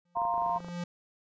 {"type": "tone with exponential growth", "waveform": "square", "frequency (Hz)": 174.61, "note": "F3", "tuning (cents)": 0, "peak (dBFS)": -32, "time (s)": [0.05, 0.84], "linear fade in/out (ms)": 5, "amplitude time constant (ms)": 170}
{"type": "chord", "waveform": "sine", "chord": "F suspended fourth", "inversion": "none", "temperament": "just", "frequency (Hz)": [698.5, 931.3, 1047.7], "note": ["F5", "Bb5", "C6"], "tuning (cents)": [0, -2, 2], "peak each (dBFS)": [-31, -30, -33], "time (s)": [0.15, 0.59], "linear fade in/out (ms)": 20}
{"type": "clicks", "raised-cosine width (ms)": 1, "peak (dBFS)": -31, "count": 12, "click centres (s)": [0.171, 0.218, 0.252, 0.341, 0.379, 0.421, 0.463, 0.496, 0.561, 0.604, 0.646, 0.685]}
{"effects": ["resampled to 16000 Hz"]}